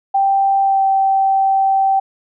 sine tone with pitch glide, 784 to 776.3 Hz, G5 to G5, 0 to -17 cents, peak -11 dBFS, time 0.14-2 s, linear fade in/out 10 ms, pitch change -17 cents, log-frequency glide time 0.62-0.83 s, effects none

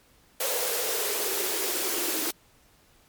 white noise with high-pass filter sweep, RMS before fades -28 dBFS, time 0.4-2.31 s, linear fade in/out 5 ms, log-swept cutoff 510 to 320 Hz, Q 7.5, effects pink hiss -60 dBFS RMS until 3.08 s + MP3 96 kbps

